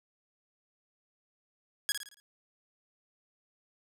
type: tone with echo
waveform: 10% pulse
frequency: 1661.2 Hz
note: G#6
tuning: in tune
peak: -18 dBFS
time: 1.89-1.92 s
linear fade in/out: 0 ms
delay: 56 ms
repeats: 5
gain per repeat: -7 dB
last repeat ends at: 2.2 s
effects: none